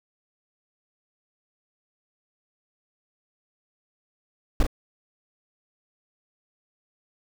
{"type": "noise with echo", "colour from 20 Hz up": "brown", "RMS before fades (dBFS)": -17, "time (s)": [4.6, 4.63], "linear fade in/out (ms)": 2, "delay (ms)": 37, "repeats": 1, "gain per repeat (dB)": -5, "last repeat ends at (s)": 4.667, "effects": []}